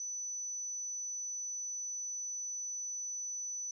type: tone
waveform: sine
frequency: 5980 Hz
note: F#8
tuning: 17 cents sharp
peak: -37 dBFS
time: 0-3.71 s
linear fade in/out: 2 ms
effects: none